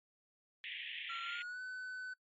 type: band-pass noise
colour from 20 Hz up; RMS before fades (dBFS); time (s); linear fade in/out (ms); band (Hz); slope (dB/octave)
white; -45; 0.64-1.42; 0; 1800 to 3400; 96
type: tone with pitch glide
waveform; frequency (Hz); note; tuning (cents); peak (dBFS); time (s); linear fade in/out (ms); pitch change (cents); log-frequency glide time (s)
triangle; 1366 to 1506.9; F6 to F#6; -39 to +31; -40; 1.09-2.14; 10; +170; 1.23-1.61
effects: noise-tail reverb RT60 0.1 s tail -23 dB re dry + MP3 32 kbps